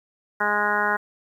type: harmonic tone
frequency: 207.7 Hz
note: G#3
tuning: in tune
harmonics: 1 / 2 / 3 / 4 / 5 / 6 / 7 / 8 / 9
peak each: -35 / -31 / -32 / -27 / -27 / -32 / -24 / -29 / -30 dBFS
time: 0.4-0.97 s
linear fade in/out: 10 ms
effects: 9-bit